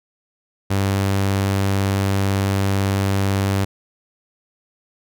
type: tone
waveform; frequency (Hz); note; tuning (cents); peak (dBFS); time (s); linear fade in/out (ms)
sawtooth; 98; G2; 0; -13; 0.7-3.65; 10
effects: none